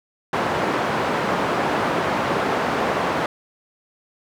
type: band-pass noise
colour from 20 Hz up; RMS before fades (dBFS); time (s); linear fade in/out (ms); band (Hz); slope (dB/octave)
white; -22; 0.33-3.26; 2; 140 to 1100; 12
effects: none